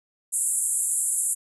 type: band-pass noise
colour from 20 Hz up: white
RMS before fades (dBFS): -25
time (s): 0.32-1.35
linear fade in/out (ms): 20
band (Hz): 7400 to 11000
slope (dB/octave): 96
effects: none